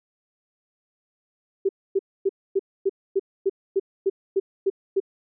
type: tone bursts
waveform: sine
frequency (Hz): 389.5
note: G4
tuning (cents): -11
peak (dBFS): -17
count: 12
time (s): 1.65-5.002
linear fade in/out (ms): 10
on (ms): 41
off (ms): 260
effects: none

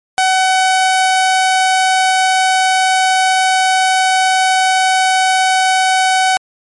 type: tone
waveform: sawtooth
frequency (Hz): 753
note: F#5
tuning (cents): +30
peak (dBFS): -6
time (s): 0.18-6.37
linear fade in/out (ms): 0
effects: MP3 48 kbps

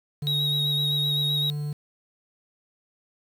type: tone with pitch glide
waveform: triangle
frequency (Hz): 146.4 to 147.5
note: D3 to D3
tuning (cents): -5 to +8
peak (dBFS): -25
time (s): 0.22-1.73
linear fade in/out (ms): 5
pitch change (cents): +13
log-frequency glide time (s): 1.18-1.49
type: tone with vibrato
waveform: triangle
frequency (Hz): 3800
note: A#7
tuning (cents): +33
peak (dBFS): -22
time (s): 0.27-1.5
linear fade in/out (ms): 0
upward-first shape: sine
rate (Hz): 7.8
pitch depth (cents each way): 26
effects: 8-bit

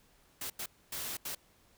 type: noise bursts at uneven times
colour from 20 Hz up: white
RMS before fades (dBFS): -39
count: 4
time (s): 0.41-0.5 / 0.59-0.66 / 0.92-1.17 / 1.25-1.35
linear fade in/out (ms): 5
effects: pink hiss -66 dBFS RMS until 1.77 s

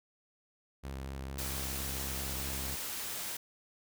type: tone with vibrato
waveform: sawtooth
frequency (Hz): 67.2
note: C2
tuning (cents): +47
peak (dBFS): -35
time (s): 0.83-2.76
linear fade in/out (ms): 20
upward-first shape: square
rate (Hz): 4.4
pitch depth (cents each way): 15
type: noise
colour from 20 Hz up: white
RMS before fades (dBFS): -39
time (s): 1.38-3.37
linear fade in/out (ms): 5
effects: none

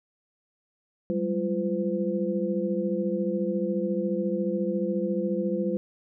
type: tone cluster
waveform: sine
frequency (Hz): 189.7 / 203.9 / 344.3 / 508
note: F#3 / G#3 / F4 / B4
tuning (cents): +43 / -32 / -25 / +49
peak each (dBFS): -30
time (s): 1.1-5.77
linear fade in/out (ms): 0
effects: none

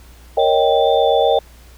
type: chord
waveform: sine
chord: Eb dominant seventh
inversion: second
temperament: equal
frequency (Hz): 466.2 / 554.4 / 622.3 / 784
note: Bb4 / Db5 / Eb5 / G5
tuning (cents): 0 / 0 / 0 / 0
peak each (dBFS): -17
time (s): 0.37-1.39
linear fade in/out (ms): 5
type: tone with vibrato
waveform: sine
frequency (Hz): 3520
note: A7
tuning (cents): 0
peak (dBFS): -26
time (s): 0.39-1.39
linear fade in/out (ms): 5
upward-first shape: sine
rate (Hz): 2.3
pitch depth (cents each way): 16
effects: added 60 Hz sine -41 dBFS peak until 1.77 s + pink hiss -48 dBFS RMS until 1.77 s

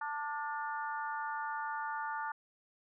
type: harmonic tone with a mistuned harmonic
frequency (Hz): 295.6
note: D4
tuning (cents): +11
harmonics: 3 / 4 / 5 / 6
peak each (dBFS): -38 / -42 / -41 / -48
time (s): 0.01-2.32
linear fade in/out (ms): 5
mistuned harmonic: 5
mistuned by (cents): -42
effects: none

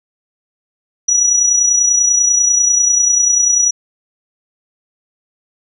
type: tone with amplitude modulation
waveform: sine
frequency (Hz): 5850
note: F#8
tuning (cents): -21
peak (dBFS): -7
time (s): 1.08-3.71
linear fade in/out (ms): 10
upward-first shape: sine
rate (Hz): 30.2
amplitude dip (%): 50
effects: 8-bit

